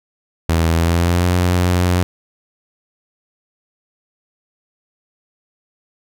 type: tone with pitch glide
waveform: sawtooth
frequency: 82.41 to 89.35 Hz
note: E2 to F2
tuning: 0 to +40 cents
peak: -9 dBFS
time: 0.49-2.03 s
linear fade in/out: 0 ms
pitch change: +140 cents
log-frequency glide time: 0.73-1.3 s
effects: none